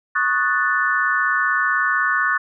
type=chord; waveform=sine; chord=D# half-diminished seventh; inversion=third; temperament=equal; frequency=1108.7 / 1244.5 / 1480 / 1760 Hz; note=C#6 / D#6 / F#6 / A6; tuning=0 / 0 / 0 / 0 cents; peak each=-23 / -25 / -20 / -21 dBFS; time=0.15-2.38 s; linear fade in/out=10 ms; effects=none